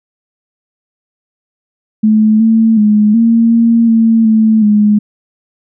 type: tone with pitch steps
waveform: sine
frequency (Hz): 216.1 / 224 / 210.7 / 229.5 / 230.9 / 226 / 219.6 / 209.3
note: A3 / A3 / G#3 / A#3 / A#3 / A3 / A3 / G#3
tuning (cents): -31 / +31 / +25 / -27 / -16 / +47 / -3 / +14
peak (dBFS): -5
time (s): 2.03-4.99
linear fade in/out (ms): 10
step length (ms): 370
effects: none